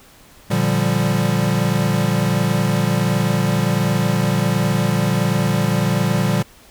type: chord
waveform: square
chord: G minor seventh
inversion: first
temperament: equal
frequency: 116.54 / 146.83 / 174.61 / 196 Hz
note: Bb2 / D3 / F3 / G3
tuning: 0 / 0 / 0 / 0 cents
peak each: -22 dBFS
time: 0.5-6.43 s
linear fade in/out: 10 ms
effects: pink hiss -47 dBFS RMS until 6.7 s